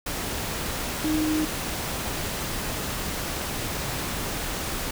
sine tone in noise, 309.3 Hz, D#4, 10 cents flat, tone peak -22 dBFS, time 1.04-1.45 s, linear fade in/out 5 ms, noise pink, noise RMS -30 dBFS, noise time 0.06-4.91 s, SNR +5 dB, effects none

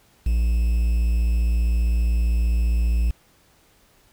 triangle tone with quantisation, 57.6 Hz, A#1, 20 cents flat, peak -15 dBFS, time 0.26-3.11 s, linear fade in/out 5 ms, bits 7, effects pink hiss -58 dBFS RMS until 4.12 s

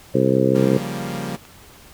harmonic tone, 65.7 Hz, C2, 8 cents sharp, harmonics 2 / 3 / 4 / 5 / 6 / 7 / 8, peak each -22 / -22 / -22 / -22 / -22 / -22 / -22 dBFS, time 0.14-0.78 s, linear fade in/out 10 ms
sawtooth chord, G half-diminished seventh, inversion second, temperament equal, 138.59 / 174.61 / 196 / 233.1 Hz, Db3 / F3 / G3 / Bb3, 0 / 0 / 0 / 0 cents, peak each -27 dBFS, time 0.54-1.37 s, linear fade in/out 20 ms
click, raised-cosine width 0.3 ms, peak -27 dBFS, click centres 1.452 s
effects pink hiss -46 dBFS RMS until 1.93 s

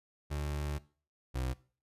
30% pulse tone pair in turn, 73.42 / 64.04 Hz, D2 / C2, 0 / -37 cents, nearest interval major second, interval 237 cents, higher first, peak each -31 / -30 dBFS, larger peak second, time 0.3-0.79 / 1.34-1.54 s, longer first, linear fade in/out 20 ms, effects noise-tail reverb RT60 0.4 s tail -19 dB re dry + resampled to 32000 Hz

